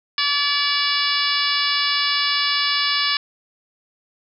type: harmonic tone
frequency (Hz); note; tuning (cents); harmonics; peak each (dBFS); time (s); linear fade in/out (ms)
575; D5; -37; 2 / 3 / 4 / 5 / 6 / 7 / 8 / 9; -26 / -26 / -26 / -26 / -26 / -26 / -26 / -26; 0.18-3.17; 2
effects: none